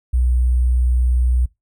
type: tone with sample-and-hold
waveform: sine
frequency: 61.74 Hz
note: B1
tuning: in tune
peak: -13 dBFS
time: 0.13-1.46 s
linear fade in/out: 10 ms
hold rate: 8820 Hz
effects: noise-tail reverb RT60 0.2 s tail -22 dB re dry